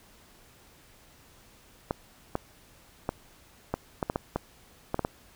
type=clicks; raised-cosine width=1 ms; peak=-13 dBFS; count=11; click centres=1.909 / 2.354 / 3.091 / 3.74 / 4.028 / 4.099 / 4.159 / 4.36 / 4.944 / 4.993 / 5.049 s; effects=pink hiss -57 dBFS RMS until 5.35 s